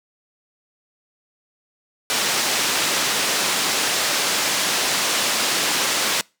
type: low-pass noise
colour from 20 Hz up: white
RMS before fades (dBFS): -21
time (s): 2.1-6.21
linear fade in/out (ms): 0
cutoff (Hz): 6400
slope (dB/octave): 12
effects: noise-tail reverb RT60 0.3 s tail -26 dB re dry + high-pass 200 Hz 12 dB/octave